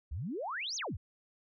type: exponential two-way sweep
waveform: sine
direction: up then down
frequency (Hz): 61.1 to 6780 to 61.1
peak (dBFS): -35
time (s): 0.11-0.97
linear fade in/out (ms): 10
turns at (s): 0.76
effects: none